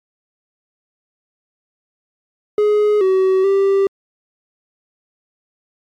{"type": "tone with pitch steps", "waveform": "triangle", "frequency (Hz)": [419.2, 378.4, 392.4], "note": ["G#4", "F#4", "G4"], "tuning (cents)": [16, 39, 2], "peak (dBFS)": -9, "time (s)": [2.58, 3.87], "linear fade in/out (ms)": 2, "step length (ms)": 430, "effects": ["MP3 96 kbps"]}